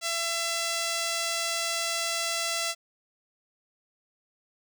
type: tone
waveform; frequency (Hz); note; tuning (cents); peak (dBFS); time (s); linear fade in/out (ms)
5% pulse; 672; E5; +33; -16; 0.01-2.75; 50
effects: none